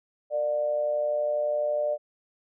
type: tone with amplitude modulation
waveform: sine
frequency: 595 Hz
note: D5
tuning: 22 cents sharp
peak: -21 dBFS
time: 0.3-1.98 s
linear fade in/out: 50 ms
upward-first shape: sine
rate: 132 Hz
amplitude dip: 55%
effects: none